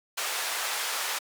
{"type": "band-pass noise", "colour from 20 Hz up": "pink", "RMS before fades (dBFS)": -31, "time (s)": [0.17, 1.19], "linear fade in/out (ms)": 10, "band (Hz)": [860, 14000], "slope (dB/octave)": 12, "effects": ["high-pass 400 Hz 12 dB/octave"]}